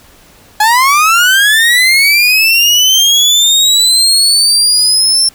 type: linear sweep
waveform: 30% pulse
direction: up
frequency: 830.6 to 5400 Hz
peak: -3 dBFS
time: 0.6-5.29 s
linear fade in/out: 5 ms
effects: pink hiss -42 dBFS RMS until 5.34 s